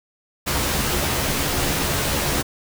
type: noise with comb filter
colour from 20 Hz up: pink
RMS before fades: -22 dBFS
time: 0.46-2.43 s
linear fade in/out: 20 ms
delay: 14 ms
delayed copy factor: +0.65
effects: none